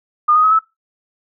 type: tone with pitch steps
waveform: sine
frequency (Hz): 1217 / 1246.2 / 1276 / 1306.6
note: D#6 / D#6 / D#6 / E6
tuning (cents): -39 / +2 / +43 / -16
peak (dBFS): -9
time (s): 0.28-0.592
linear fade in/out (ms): 10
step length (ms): 78
effects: noise-tail reverb RT60 0.2 s tail -20 dB re dry